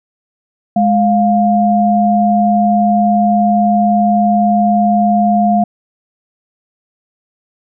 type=tone pair together; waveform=sine; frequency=208.8 / 703 Hz; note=G#3 / F5; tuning=+10 / +11 cents; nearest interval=octave + major sixth; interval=2101 cents; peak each=-11 dBFS; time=0.76-5.64 s; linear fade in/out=5 ms; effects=none